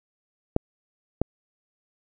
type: clicks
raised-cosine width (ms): 2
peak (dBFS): -6 / -8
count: 2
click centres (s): 0.564 / 1.216
effects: none